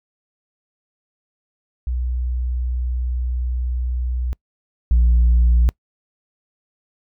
sine tone pair in turn, 61.74 / 59.4 Hz, B1 / A#1, 0 / +33 cents, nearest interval minor second, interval 67 cents, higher first, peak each -19 / -9 dBFS, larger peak second, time 1.87-4.33 / 4.91-5.69 s, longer first, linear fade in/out 0 ms, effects noise-tail reverb RT60 0.1 s tail -26 dB re dry + tanh soft clip ceiling -9 dBFS

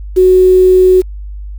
sine tone with quantisation, 370 Hz, F#4, in tune, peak -3 dBFS, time 0.16-1.02 s, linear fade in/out 20 ms, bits 5, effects added 50 Hz sine -22 dBFS peak until 1.58 s

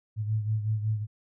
sine beating tone pair, 107.3 / 112.7 Hz, A2 / A2, -43 / +42 cents, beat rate 5.4 Hz, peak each -26 / -33 dBFS, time 0.16-1.07 s, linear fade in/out 50 ms, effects none

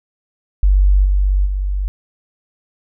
sine tone with level steps, 48.16 Hz, G1, 30 cents flat, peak -8 / -11 / -16 dBFS, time 0.63-1.88 s, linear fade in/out 0 ms, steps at 1.04 / 1.45 s, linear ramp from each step 20 ms, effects none

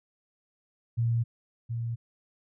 sine tone with echo, 116.54 Hz, A#2, in tune, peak -23 dBFS, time 0.97-1.24 s, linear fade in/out 20 ms, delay 720 ms, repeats 1, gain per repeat -6 dB, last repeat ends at 1.96 s, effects none

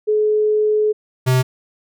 sine / square tone pair in turn, 426.1 / 128.49 Hz, G#4 / C3, +44 / -31 cents, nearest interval octave + major sixth, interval 2075 cents, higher first, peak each -13 / -13 dBFS, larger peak neither, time 0.07-0.93 / 1.26-1.43 s, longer first, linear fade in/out 20 ms, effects none

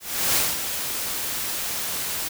white noise with ADSR envelope, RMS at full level -20 dBFS, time 0-2.29 s, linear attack 350 ms, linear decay 210 ms, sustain -8 dB, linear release 15 ms, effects none

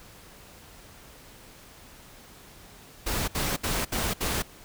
pink noise bursts, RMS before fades -28 dBFS, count 5, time 3.06-4.424 s, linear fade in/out 10 ms, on 220 ms, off 66 ms, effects pink hiss -50 dBFS RMS until 4.64 s

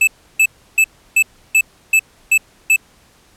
square tone bursts, 2622 Hz, E7, 10 cents flat, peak -9 dBFS, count 8, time 0.01-2.762 s, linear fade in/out 5 ms, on 64 ms, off 320 ms, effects pink hiss -51 dBFS RMS until 3.36 s + low-pass 12000 Hz 12 dB/octave

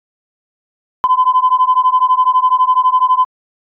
sine beating tone pair, 1011 / 1023 Hz, B5 / C6, +40 / -39 cents, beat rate 12 Hz, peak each -11 dBFS, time 1.04-3.25 s, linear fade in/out 0 ms, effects tanh soft clip ceiling -2 dBFS

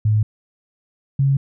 sine tone pair in turn, 107.1 / 137.42 Hz, A2 / C#3, -46 / -15 cents, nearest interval major third, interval 431 cents, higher second, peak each -13 dBFS, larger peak neither, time 0.05-0.23 / 1.19-1.37 s, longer neither, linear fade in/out 5 ms, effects none

